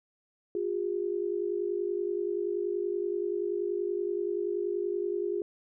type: tone pair together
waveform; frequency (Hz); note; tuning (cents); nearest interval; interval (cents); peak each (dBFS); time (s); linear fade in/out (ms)
sine; 355.1 / 405.6; F4 / G#4; +29 / -41; major second; 230; -31 / -31; 0.55-5.42; 2
effects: none